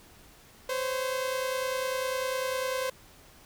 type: tone pair together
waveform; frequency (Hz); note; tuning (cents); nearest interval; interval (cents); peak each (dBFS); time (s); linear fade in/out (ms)
sawtooth; 514 / 544; C5 / C#5; -31 / -33; minor second; 98; -26 / -31; 0.69-2.9; 5
effects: pink hiss -55 dBFS RMS until 3.45 s